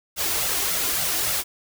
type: noise with flanger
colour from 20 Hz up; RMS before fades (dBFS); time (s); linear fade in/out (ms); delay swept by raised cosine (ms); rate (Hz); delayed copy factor
white; -24; 0.16-1.44; 50; 1.4 to 2.9; 3.5; +0.55
effects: none